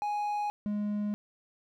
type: tone pair in turn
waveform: triangle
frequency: 830.6 / 207.7 Hz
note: G#5 / G#3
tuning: 0 / 0 cents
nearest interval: 2 octaves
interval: 2400 cents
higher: first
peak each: -27 dBFS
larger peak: neither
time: 0.02-0.5 / 0.66-1.14 s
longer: neither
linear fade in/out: 0 ms
effects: none